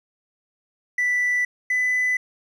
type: tone pair in turn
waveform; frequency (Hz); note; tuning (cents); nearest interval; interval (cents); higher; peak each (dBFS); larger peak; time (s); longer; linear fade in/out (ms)
triangle; 1975.5 / 2001; B6 / B6; 0 / +22; unison; 22; second; -16; neither; 0.98-1.45 / 1.7-2.17; neither; 5
effects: tanh soft clip ceiling -14 dBFS + resampled to 32000 Hz